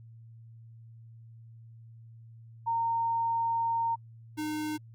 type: tone pair in turn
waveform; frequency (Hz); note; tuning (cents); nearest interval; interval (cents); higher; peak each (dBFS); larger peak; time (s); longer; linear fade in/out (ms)
sine / square; 920 / 305.7; A#5 / D#4; -23 / -30; octave + perfect fifth; 1907; first; -26 / -32; first; 2.66-3.96 / 4.37-4.78; first; 20
effects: added 114 Hz sine -48 dBFS peak until 4.94 s + Opus 48 kbps